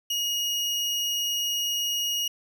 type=tone; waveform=30% pulse; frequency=2877 Hz; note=F#7; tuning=49 cents flat; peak=-22 dBFS; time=0.1-2.28 s; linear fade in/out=5 ms; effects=none